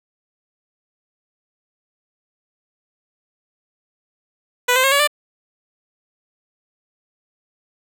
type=tone with pitch steps; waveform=10% pulse; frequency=493.9 / 516.7 / 540.5 / 565.4 / 591.4 Hz; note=B4 / C5 / C#5 / C#5 / D5; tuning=0 / -22 / -44 / +34 / +12 cents; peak=-5 dBFS; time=4.68-5.075 s; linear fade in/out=10 ms; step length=79 ms; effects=none